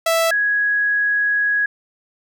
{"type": "tone pair in turn", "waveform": ["sawtooth", "sine"], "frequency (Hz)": [659.3, 1665.1], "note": ["E5", "G#6"], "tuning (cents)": [0, 4], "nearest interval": "octave + major third", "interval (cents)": 1604, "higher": "second", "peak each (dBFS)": [-11, -15], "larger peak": "first", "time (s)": [[0.06, 0.31], [0.31, 1.66]], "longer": "second", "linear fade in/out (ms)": 5, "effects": []}